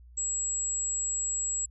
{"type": "tone", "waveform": "sine", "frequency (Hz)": 7650, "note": "A#8", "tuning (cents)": 44, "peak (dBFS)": -28, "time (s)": [0.17, 1.66], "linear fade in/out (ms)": 10, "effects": ["added 60 Hz sine -49 dBFS peak until 1.7 s"]}